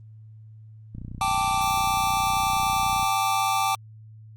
click train, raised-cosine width 5 ms, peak -24 dBFS, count 64, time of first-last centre 0.95-3.029 s, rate 30.3 Hz
square chord, G suspended second, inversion none, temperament equal, 784 / 880 / 1174.7 Hz, G5 / A5 / D6, 0 / 0 / 0 cents, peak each -26 / -28 / -26 dBFS, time 1.21-3.75 s, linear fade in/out 2 ms
effects added 109 Hz sine -43 dBFS peak until 4.36 s + Opus 32 kbps

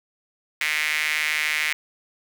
sawtooth tone with high-pass filter, 153 Hz, D#3, 29 cents flat, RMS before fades -24 dBFS, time 0.61-1.73 s, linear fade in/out 0 ms, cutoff 2100 Hz, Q 4.7, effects none

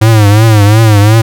square tone with vibrato, 107.1 Hz, A2, 46 cents flat, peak -3 dBFS, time 0.01-1.22 s, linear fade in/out 10 ms, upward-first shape triangle, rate 2.8 Hz, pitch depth 120 cents each way, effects none

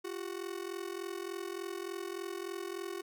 45% pulse ring-modulated tone, 370 Hz, F#4, in tune, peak -35 dBFS, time 0.04-3.02 s, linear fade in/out 10 ms, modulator 21.7 Hz, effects none

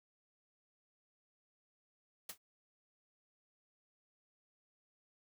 white noise with exponential decay, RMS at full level -39 dBFS, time 2.29-2.38 s, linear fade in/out 5 ms, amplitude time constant 19 ms, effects none

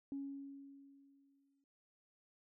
sine tone with exponential decay, 277.2 Hz, C#4, in tune, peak -38 dBFS, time 0.12-1.64 s, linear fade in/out 1 ms, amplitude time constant 330 ms, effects noise-tail reverb RT60 0.3 s tail -19 dB re dry + tanh soft clip ceiling -34 dBFS

